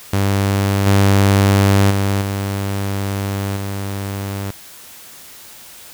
sawtooth tone with level steps, 98.9 Hz, G2, 16 cents sharp, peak -10 / -6 / -11 / -15 / -18 dBFS, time 0.13-4.51 s, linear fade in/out 5 ms, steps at 0.86 / 1.9 / 2.21 / 3.56 s, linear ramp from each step 10 ms, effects white hiss -39 dBFS RMS until 5.93 s

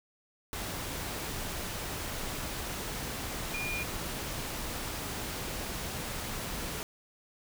sine tone in noise, 2423 Hz, D#7, 47 cents flat, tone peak -34 dBFS, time 3.54-3.83 s, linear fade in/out 0 ms, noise pink, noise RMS -37 dBFS, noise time 0.53-6.83 s, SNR 0 dB, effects none

